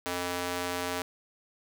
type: tone with high-pass filter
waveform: square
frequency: 88.8 Hz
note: F2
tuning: 29 cents sharp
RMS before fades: -33 dBFS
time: 0.06-1.02 s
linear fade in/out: 0 ms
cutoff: 410 Hz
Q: 0.59
effects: none